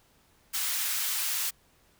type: high-pass noise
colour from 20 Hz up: white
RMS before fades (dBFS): -30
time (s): 0.53-1.51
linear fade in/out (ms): 20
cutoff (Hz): 1300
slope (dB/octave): 12
effects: pink hiss -64 dBFS RMS until 1.99 s